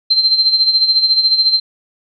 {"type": "tone with tremolo", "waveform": "sine", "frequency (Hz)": 4127, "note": "C8", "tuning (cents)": -25, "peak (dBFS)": -7, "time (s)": [0.1, 1.6], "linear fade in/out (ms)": 10, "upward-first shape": "sine", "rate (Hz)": 14, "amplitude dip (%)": 65, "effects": []}